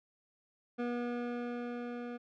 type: tone with level ramp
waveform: 25% pulse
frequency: 241.3 Hz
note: B3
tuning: 40 cents flat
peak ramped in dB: -29 to -36 dBFS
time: 0.78-2.18 s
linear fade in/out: 20 ms
effects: low-pass 2000 Hz 12 dB/octave